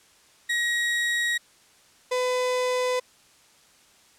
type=tone pair in turn; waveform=35% pulse; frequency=1897 / 502.5 Hz; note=A#6 / B4; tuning=+30 / +30 cents; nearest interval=octave + major seventh; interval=2300 cents; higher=first; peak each=-21 dBFS; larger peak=neither; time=0.49-1.38 / 2.11-3 s; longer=neither; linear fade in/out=10 ms; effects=white hiss -57 dBFS RMS until 4.18 s + low-pass 9000 Hz 12 dB/octave